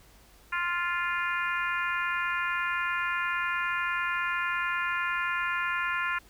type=harmonic tone; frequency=349.2 Hz; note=F4; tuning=in tune; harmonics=3 / 4 / 5 / 6 / 7 / 8; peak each=-33 / -31 / -33 / -38 / -36 / -43 dBFS; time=0.52-6.19 s; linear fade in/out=10 ms; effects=added 50 Hz sine -58 dBFS peak until 6.29 s + pink hiss -58 dBFS RMS until 6.29 s